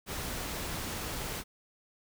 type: noise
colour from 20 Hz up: pink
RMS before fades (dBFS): -37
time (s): 0.06-1.44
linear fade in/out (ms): 50
effects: none